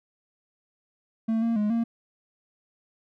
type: tone with pitch steps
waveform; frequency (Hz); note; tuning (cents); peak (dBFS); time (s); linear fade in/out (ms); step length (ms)
triangle; 223.9 / 230.4 / 209.5 / 231.1; A3 / A#3 / G#3 / A#3; +30 / -20 / +15 / -15; -20; 1.28-1.84; 10; 140
effects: none